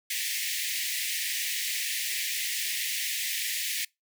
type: high-pass noise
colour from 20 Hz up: pink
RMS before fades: -31 dBFS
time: 0.1-3.85 s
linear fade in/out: 5 ms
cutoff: 1800 Hz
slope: 96 dB/octave
effects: noise-tail reverb RT60 0.2 s tail -25 dB re dry